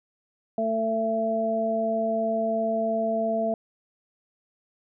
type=harmonic tone; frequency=223.1 Hz; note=A3; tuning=24 cents sharp; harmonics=1 / 2 / 3; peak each=-29 / -32 / -24 dBFS; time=0.58-3.54 s; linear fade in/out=2 ms; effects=none